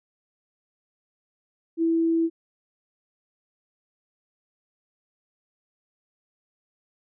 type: tone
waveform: sine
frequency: 329.6 Hz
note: E4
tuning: in tune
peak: -19 dBFS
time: 1.77-2.3 s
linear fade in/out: 50 ms
effects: none